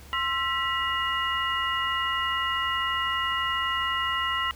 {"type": "tone cluster", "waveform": "sine", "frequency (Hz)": [1054, 1342, 1950, 2860], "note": ["C6", "E6", "B6", "F7"], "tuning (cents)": [12, 31, -23, 41], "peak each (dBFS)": -30, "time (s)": [0.13, 4.51], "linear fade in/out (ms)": 0, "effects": ["added 70 Hz sine -45 dBFS peak until 4.55 s", "pink hiss -50 dBFS RMS until 4.55 s"]}